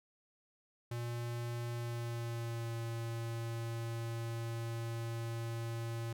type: tone with pitch glide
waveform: square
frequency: 118.9 to 115.52 Hz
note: A#2 to A#2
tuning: +35 to -15 cents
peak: -38 dBFS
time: 0.91-6.13 s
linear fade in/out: 5 ms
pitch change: -50 cents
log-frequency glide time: 1.73-2.75 s
effects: none